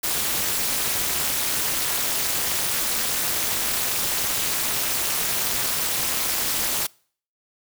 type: noise with amplitude modulation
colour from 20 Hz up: white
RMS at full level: -20 dBFS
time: 0.03-6.87 s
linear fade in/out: 10 ms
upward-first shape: sine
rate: 277 Hz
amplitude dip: 95%
effects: noise-tail reverb RT60 0.5 s tail -25 dB re dry

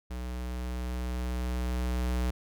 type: tone with level ramp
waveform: square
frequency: 61.74 Hz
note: B1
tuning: in tune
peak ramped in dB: -35 to -27 dBFS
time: 0.1-2.31 s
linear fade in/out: 10 ms
effects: none

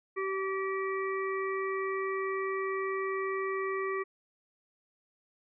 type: harmonic tone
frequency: 385.4 Hz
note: G4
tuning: 29 cents flat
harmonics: 1 / 3 / 5 / 6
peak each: -32 / -36 / -39 / -44 dBFS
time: 0.16-4.04 s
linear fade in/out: 20 ms
effects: none

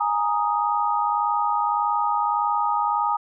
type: chord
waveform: sine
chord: Ab suspended second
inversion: none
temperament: equal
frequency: 830.6 / 932.3 / 1244.5 Hz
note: Ab5 / Bb5 / Eb6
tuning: 0 / 0 / 0 cents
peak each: -24 dBFS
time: 0-3.17 s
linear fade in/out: 10 ms
effects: none

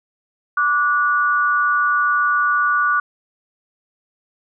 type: tone pair together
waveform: sine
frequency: 1166.5 / 1459 Hz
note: D6 / F#6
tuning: -12 / -25 cents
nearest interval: major third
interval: 387 cents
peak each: -17 / -17 dBFS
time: 0.57-3 s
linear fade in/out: 5 ms
effects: none

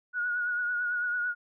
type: tone with vibrato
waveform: sine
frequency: 1453 Hz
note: F#6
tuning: 32 cents flat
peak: -27 dBFS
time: 0.13-1.35 s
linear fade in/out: 50 ms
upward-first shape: triangle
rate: 9 Hz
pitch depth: 41 cents each way
effects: none

